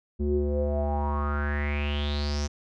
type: tone with low-pass filter sweep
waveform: square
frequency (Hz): 72.9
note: D2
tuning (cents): -12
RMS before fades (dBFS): -27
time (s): 0.19-2.48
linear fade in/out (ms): 20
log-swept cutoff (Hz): 300 to 6100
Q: 7.5
effects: none